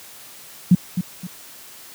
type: tone with echo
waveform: sine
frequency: 180 Hz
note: F#3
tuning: 47 cents flat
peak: -7 dBFS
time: 0.71-0.75 s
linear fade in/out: 5 ms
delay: 260 ms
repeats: 2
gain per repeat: -10 dB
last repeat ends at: 1.27 s
effects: white hiss -42 dBFS RMS until 1.94 s + high-pass 80 Hz 12 dB/octave